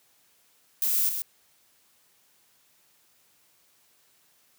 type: noise with echo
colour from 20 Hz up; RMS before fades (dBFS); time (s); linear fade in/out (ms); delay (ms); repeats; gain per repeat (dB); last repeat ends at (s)
violet; -25; 0.82-1.09; 0; 130; 1; -6; 1.22
effects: white hiss -64 dBFS RMS until 4.58 s + high-pass 80 Hz 12 dB/octave